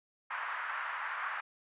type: band-pass noise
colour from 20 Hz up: white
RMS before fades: -38 dBFS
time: 0.3-1.41 s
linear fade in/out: 10 ms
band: 990 to 1700 Hz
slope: 24 dB/octave
effects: resampled to 8000 Hz